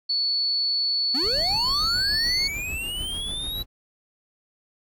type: tone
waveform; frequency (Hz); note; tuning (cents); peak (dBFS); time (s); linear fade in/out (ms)
sine; 4435; C#8; 0; -21; 0.09-2.48; 10
type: linear sweep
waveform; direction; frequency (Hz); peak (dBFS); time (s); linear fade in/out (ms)
square; up; 233.1 to 3951; -29; 1.14-3.63; 10
type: noise with tremolo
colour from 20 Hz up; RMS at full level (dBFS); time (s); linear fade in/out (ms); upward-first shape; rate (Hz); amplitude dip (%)
brown; -34; 1.21-3.66; 50; sine; 6.8; 50
effects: none